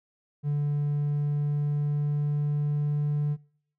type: tone with pitch glide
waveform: triangle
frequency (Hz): 145.8 to 147.24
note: D3 to D3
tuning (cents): -12 to +5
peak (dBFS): -21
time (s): 0.43-3.37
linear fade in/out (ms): 50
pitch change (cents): +17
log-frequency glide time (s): 0.82-3.21
effects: noise-tail reverb RT60 0.6 s tail -25 dB re dry + tanh soft clip ceiling -18 dBFS